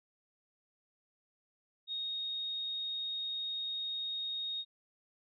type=tone; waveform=sine; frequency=3729 Hz; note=A#7; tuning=in tune; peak=-35 dBFS; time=1.87-4.65 s; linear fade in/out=50 ms; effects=none